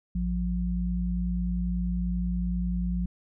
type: tone pair together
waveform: sine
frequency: 56.06 / 178.4 Hz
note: A1 / F3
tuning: +33 / +37 cents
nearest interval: octave + minor sixth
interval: 2004 cents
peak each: -28 / -28 dBFS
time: 0.15-3.06 s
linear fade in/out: 5 ms
effects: none